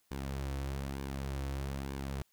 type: tone with flanger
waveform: sawtooth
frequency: 68.2 Hz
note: C#2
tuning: 28 cents flat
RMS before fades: -38 dBFS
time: 0.11-2.22 s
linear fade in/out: 0 ms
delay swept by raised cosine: 1.5 to 5 ms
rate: 1.1 Hz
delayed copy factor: -0.5
effects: white hiss -73 dBFS RMS until 2.32 s